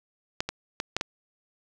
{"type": "clicks", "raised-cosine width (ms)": 0.2, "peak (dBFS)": [-9, -13, -11, -8, -10], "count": 5, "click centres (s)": [0.405, 0.49, 0.801, 0.966, 1.011], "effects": []}